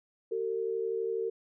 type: tone pair together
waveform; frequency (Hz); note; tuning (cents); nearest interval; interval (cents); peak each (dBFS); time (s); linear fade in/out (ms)
sine; 380.8 / 452.9; F#4 / A#4; +50 / -50; minor third; 300; -34 / -31; 0.31-1.3; 10
effects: none